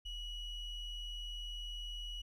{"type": "ring-modulated tone", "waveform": "triangle", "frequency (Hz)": 1480, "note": "F#6", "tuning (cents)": 0, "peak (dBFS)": -36, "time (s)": [0.05, 2.22], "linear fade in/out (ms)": 10, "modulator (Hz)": 1440, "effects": []}